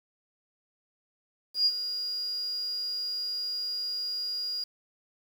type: tone with ADSR envelope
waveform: sine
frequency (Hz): 4847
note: D#8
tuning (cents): -46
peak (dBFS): -19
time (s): 1.54-4.64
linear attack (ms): 120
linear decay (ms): 48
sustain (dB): -11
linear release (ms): 5
effects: 8-bit

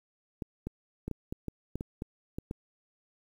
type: clicks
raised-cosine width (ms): 3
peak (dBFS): -22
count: 11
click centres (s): 0.422 / 0.67 / 1.08 / 1.113 / 1.325 / 1.483 / 1.756 / 1.809 / 2.021 / 2.385 / 2.511
effects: 9-bit

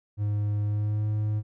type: tone with pitch glide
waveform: triangle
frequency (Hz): 103.83 to 106.26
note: G#2 to G#2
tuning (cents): 0 to +40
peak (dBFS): -22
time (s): 0.17-1.43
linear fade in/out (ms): 50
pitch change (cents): +40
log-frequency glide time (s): 0.64-1.06
effects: none

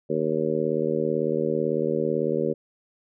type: harmonic tone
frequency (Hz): 78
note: D#2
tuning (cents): +5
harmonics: 2 / 3 / 4 / 5 / 6 / 7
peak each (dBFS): -32 / -30 / -31 / -27 / -27 / -30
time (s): 0.09-2.54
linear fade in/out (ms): 20
effects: none

